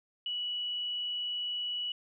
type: tone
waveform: sine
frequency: 2941 Hz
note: F#7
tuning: 11 cents flat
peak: -32 dBFS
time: 0.26-1.92 s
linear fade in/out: 2 ms
effects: none